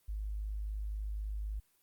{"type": "tone", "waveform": "sine", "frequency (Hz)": 51.91, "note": "G#1", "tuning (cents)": 0, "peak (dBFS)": -35, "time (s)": [0.08, 1.6], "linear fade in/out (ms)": 10, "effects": ["white hiss -72 dBFS RMS until 1.82 s", "Opus 32 kbps"]}